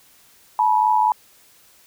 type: tone pair together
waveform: sine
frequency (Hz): 865 / 969.1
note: A5 / B5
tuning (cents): -30 / -33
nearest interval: major second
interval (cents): 197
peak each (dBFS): -17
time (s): 0.59-1.12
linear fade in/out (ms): 2
effects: white hiss -53 dBFS RMS until 1.86 s